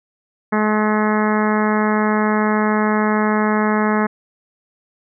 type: harmonic tone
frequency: 213.2 Hz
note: G#3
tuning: 46 cents sharp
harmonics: 1 / 2 / 3 / 4 / 5 / 6 / 7 / 8 / 9 / 10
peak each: -17 / -22 / -26 / -24 / -25 / -26 / -30 / -27 / -31 / -33 dBFS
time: 0.52-4.07 s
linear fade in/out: 10 ms
effects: none